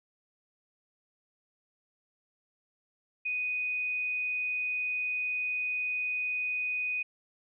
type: tone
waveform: sine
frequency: 2489 Hz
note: D#7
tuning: in tune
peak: -29 dBFS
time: 3.25-7.03 s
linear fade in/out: 10 ms
effects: none